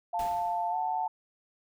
sine tone with pitch glide, 698.5 to 740 Hz, F5 to F#5, 0 to 0 cents, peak -31 dBFS, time 0.13-1.07 s, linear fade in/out 5 ms, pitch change +100 cents, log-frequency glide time 0.7-0.76 s
sine tone, 884 Hz, A5, 8 cents sharp, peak -30 dBFS, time 0.14-1.08 s, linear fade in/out 5 ms
pink noise with exponential decay, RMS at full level -42 dBFS, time 0.19-0.93 s, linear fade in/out 2 ms, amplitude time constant 160 ms
effects none

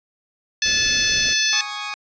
harmonic tone, 869 Hz, A5, 22 cents flat, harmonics 2 / 3 / 4 / 5 / 6 / 7, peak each -24 / -24 / -24 / -24 / -24 / -24 dBFS, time 0.62-1.61 s, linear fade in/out 2 ms
pink band-stop noise, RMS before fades -33 dBFS, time 0.65-1.34 s, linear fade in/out 10 ms, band 690 to 1300 Hz, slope 96 dB/octave
15% pulse chord, Ab suspended fourth, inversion none, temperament equal, 830.6 / 1108.7 / 1244.5 Hz, Ab5 / Db6 / Eb6, 0 / 0 / 0 cents, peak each -25 dBFS, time 1.53-1.94 s, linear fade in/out 0 ms
effects resampled to 16000 Hz

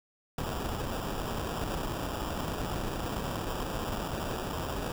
pink noise with sample-and-hold, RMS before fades -34 dBFS, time 0.38-4.92 s, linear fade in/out 2 ms, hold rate 2100 Hz, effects none

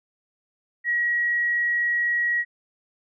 sine tone, 1908 Hz, A#6, 40 cents sharp, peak -20 dBFS, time 0.84-2.45 s, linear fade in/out 50 ms, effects none

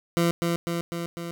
20% pulse tone with echo, 170 Hz, F3, 46 cents flat, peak -15 dBFS, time 0.17-0.31 s, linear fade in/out 0 ms, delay 250 ms, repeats 4, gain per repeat -3 dB, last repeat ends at 1.31 s, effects none

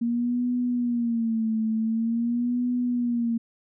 sine tone with vibrato, 233 Hz, A#3, 1 cent flat, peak -22 dBFS, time 0.01-3.38 s, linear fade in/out 10 ms, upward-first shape sine, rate 0.46 Hz, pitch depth 96 cents each way, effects none

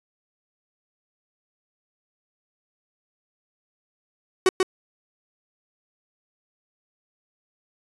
45% pulse tone with echo, 374.3 Hz, F#4, 20 cents sharp, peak -14 dBFS, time 4.46-4.49 s, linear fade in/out 2 ms, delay 140 ms, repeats 1, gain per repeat -3 dB, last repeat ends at 4.63 s, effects resampled to 24000 Hz

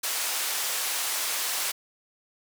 white band-pass noise, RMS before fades -29 dBFS, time 0.03-1.72 s, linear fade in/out 10 ms, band 600 to 13000 Hz, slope 12 dB/octave, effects none

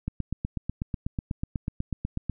click train, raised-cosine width 5 ms, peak -16 dBFS, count 19, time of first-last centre 0.08-2.297 s, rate 8.12 Hz, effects none

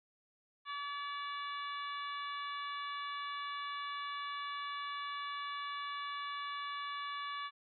harmonic tone with a mistuned harmonic, 572 Hz, D5, 46 cents flat, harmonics 2 / 3 / 4 / 5 / 6 / 7, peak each -40 / -47 / -50 / -52 / -49 / -55 dBFS, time 0.65-7.51 s, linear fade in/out 50 ms, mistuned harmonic 6, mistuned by +28 cents, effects none

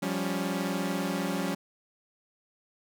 sawtooth tone cluster, 177.3 / 197.6 / 279.1 Hz, F3 / G3 / C#4, +26 / +14 / +12 cents, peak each -29 dBFS, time 0.02-1.55 s, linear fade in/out 10 ms, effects none

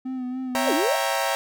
triangle tone with vibrato, 255.1 Hz, C4, 44 cents flat, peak -25 dBFS, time 0.05-0.73 s, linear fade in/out 10 ms, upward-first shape sine, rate 3.5 Hz, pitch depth 38 cents each way
sawtooth chord, C# diminished seventh, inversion none, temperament equal with one note detuned, 548.9 / 659.3 / 784 / 932.3 Hz, C#5 / E5 / G5 / Bb5, -17 / 0 / 0 / 0 cents, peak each -24 dBFS, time 0.55-1.35 s, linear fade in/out 0 ms
sine exponential two-way sweep, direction down then up, 698.5 to 272.7 to 698.5 Hz, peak -22 dBFS, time 0.66-0.96 s, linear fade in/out 2 ms, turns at 0.74 s
effects none

